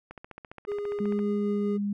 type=click train; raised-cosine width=0.5 ms; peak=-27 dBFS; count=17; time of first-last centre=0.11-1.191 s; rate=14.8 Hz
type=tone with tremolo; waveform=triangle; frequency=410.2 Hz; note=G#4; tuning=21 cents flat; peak=-26 dBFS; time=0.67-1.78 s; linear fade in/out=20 ms; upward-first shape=triangle; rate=5.1 Hz; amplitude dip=25%
type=tone with pitch glide; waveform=sine; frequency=206.4 to 203.2 Hz; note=G#3 to G#3; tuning=-10 to -38 cents; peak=-26 dBFS; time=1-1.93 s; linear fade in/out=5 ms; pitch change=-28 cents; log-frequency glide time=1.35-1.71 s
effects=none